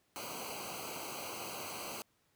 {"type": "noise with comb filter", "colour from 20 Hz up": "pink", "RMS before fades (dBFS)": -43, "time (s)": [0.16, 2.02], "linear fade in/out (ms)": 0, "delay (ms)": 0.56, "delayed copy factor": -0.95, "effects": ["pink hiss -74 dBFS RMS until 2.35 s", "high-pass 80 Hz 12 dB/octave"]}